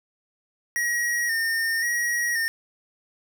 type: tone with vibrato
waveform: square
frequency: 1861 Hz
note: A#6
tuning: 3 cents flat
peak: -23 dBFS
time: 0.76-2.48 s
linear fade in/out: 0 ms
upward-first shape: square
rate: 0.94 Hz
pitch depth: 37 cents each way
effects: none